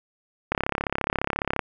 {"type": "click train", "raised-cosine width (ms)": 0.5, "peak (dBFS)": -8, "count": 38, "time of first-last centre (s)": [0.52, 1.592], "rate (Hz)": 34.5, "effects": []}